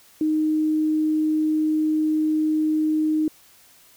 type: tone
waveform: sine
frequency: 310 Hz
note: D#4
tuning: 6 cents flat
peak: -18 dBFS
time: 0.21-3.28 s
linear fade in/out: 2 ms
effects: white hiss -53 dBFS RMS until 3.96 s